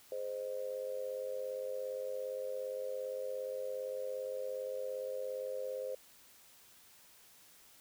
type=tone with amplitude modulation; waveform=sine; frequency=519 Hz; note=C5; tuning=14 cents flat; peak=-33 dBFS; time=0.12-5.95 s; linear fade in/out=2 ms; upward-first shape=sine; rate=97.4 Hz; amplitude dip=85%; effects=white hiss -61 dBFS RMS until 7.8 s